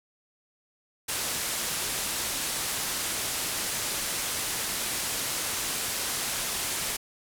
white low-pass noise, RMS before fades -31 dBFS, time 1.08-6.97 s, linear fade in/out 10 ms, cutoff 12000 Hz, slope 24 dB/octave, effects none

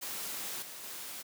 white noise with level steps, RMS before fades -39 / -46 / -43 dBFS, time 0.01-1.23 s, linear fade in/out 20 ms, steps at 0.62 / 0.83 s, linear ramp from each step 5 ms, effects high-pass 150 Hz 12 dB/octave

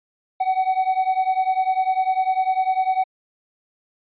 triangle beating tone pair, 750 / 760 Hz, F#5 / F#5, +23 / +46 cents, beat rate 10 Hz, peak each -18 / -20 dBFS, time 0.4-3.04 s, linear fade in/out 10 ms, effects resampled to 8000 Hz

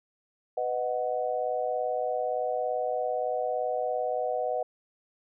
sine chord, B major, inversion none, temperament equal with one note detuned, 499 / 622.3 / 740 Hz, B4 / D#5 / F#5, +18 / 0 / 0 cents, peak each -31 dBFS, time 0.57-4.63 s, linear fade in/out 5 ms, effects none

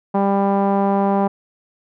sawtooth tone with low-pass filter, 198 Hz, G3, 18 cents sharp, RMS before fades -17 dBFS, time 0.14-1.28 s, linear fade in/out 10 ms, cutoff 870 Hz, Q 3.1, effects none

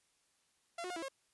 sawtooth tone with pitch steps, 683 / 363.1 / 714 / 330.8 / 540 Hz, F5 / F#4 / F5 / E4 / C#5, -39 / -33 / +38 / +6 / -45 cents, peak -36 dBFS, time 0.78-1.085 s, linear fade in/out 5 ms, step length 61 ms, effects white hiss -75 dBFS RMS until 1.33 s + resampled to 24000 Hz

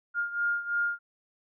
sine beating tone pair, 1411 / 1414 Hz, F6 / F6, +17 / +21 cents, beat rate 3 Hz, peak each -28 / -32 dBFS, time 0.14-0.99 s, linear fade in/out 50 ms, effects none

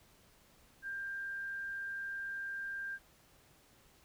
sine tone, 1591 Hz, G6, 25 cents sharp, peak -38 dBFS, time 0.82-2.99 s, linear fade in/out 50 ms, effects pink hiss -65 dBFS RMS until 4.04 s

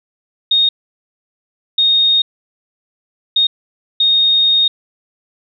sine tone bursts at uneven times, 3710 Hz, A#7, 9 cents flat, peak -9 dBFS, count 4, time 0.51-0.69 / 1.78-2.22 / 3.36-3.47 / 4-4.68 s, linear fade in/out 5 ms, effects none

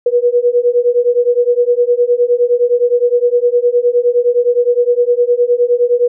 sine beating tone pair, 480 / 489.7 Hz, B4 / B4, -49 / -15 cents, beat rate 9.7 Hz, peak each -12 dBFS, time 0.06-6.08 s, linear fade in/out 5 ms, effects none

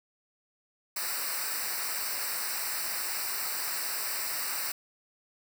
white noise with comb filter, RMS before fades -33 dBFS, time 0.96-4.72 s, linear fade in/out 5 ms, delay 0.3 ms, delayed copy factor -1, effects none

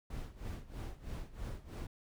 brown noise with tremolo, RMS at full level -40 dBFS, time 0.1-1.87 s, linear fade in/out 5 ms, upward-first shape sine, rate 3.1 Hz, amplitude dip 85%, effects none

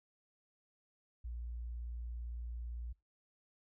sine tone, 58.9 Hz, A#1, 19 cents sharp, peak -40 dBFS, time 1.24-2.93 s, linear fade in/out 10 ms, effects noise-tail reverb RT60 0.3 s tail -26 dB re dry

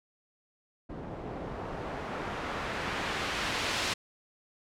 white noise with low-pass filter sweep, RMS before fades -35 dBFS, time 0.89-3.94 s, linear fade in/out 10 ms, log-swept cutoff 440 to 4300 Hz, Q 0.7, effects none

